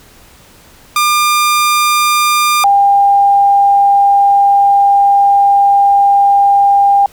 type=tone pair in turn; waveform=sawtooth / sine; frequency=1200 / 800.9 Hz; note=D6 / G5; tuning=+37 / +37 cents; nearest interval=perfect fifth; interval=700 cents; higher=first; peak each=-5 dBFS; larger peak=neither; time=0.96-2.64 / 2.64-7.06 s; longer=second; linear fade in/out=2 ms; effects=pink hiss -42 dBFS RMS until 7.12 s